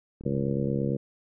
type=click train; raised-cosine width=3 ms; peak=-29 dBFS; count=26; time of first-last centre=0.21-0.899 s; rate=36.3 Hz
type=harmonic tone; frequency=68.7 Hz; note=C#2; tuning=15 cents flat; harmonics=2 / 3 / 4 / 5 / 6 / 7 / 8; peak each=-29 / -30 / -35 / -34 / -38 / -33 / -39 dBFS; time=0.25-0.97 s; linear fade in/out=10 ms
effects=none